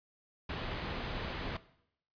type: low-pass noise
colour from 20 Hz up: pink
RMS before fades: -39 dBFS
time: 0.49-1.57 s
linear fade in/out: 5 ms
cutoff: 4100 Hz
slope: 24 dB/octave
effects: noise-tail reverb RT60 0.7 s tail -17 dB re dry + resampled to 11025 Hz